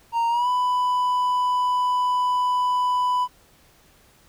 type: tone with pitch glide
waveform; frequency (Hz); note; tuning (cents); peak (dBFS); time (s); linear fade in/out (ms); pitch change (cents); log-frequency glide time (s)
triangle; 928 to 994.6; A#5 to B5; -8 to +12; -17; 0.12-3.28; 50; +120; 0.29-0.48
effects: pink hiss -56 dBFS RMS until 4.28 s